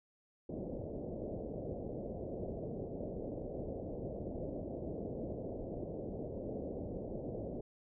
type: low-pass noise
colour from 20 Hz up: white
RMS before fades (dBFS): -42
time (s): 0.49-7.61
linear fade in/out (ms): 5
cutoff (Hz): 610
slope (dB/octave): 48
effects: none